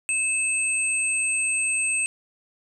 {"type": "tone pair together", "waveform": "sine", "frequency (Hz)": [2613, 8296], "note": ["E7", "C9"], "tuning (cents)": [-16, -16], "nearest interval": "octave + minor sixth", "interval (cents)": 2000, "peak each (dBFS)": -24, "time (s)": [0.09, 2.06], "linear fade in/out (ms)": 0, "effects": []}